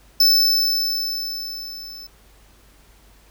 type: tone with level ramp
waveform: square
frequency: 5274 Hz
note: E8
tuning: in tune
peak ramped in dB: -11 to -36 dBFS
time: 0.2-2.07 s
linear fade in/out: 5 ms
effects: added 50 Hz sine -51 dBFS peak until 3.3 s + pink hiss -54 dBFS RMS until 3.3 s